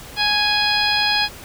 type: harmonic tone with a mistuned harmonic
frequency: 830.6 Hz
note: G#5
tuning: in tune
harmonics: 1 / 2 / 3 / 4 / 5 / 6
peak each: -23 / -23 / -23 / -23 / -23 / -23 dBFS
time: 0.16-1.29 s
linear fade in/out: 50 ms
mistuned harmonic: 1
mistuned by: +15 cents
effects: pink hiss -38 dBFS RMS until 1.44 s